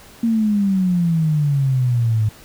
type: exponential sweep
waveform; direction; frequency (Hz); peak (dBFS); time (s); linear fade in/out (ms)
sine; down; 233.1 to 106.1; -14; 0.23-2.29; 5
effects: pink hiss -44 dBFS RMS until 2.44 s